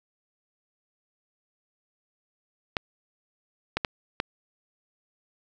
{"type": "clicks", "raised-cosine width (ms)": 0.3, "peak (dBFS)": -9, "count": 4, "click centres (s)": [2.768, 3.77, 3.848, 4.201], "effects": []}